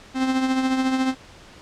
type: tone with tremolo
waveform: 45% pulse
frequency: 261.6 Hz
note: C4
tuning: in tune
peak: -17 dBFS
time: 0.14-1.15 s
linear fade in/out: 50 ms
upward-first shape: triangle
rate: 14 Hz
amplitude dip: 55%
effects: pink hiss -46 dBFS RMS until 1.61 s + low-pass 6000 Hz 12 dB/octave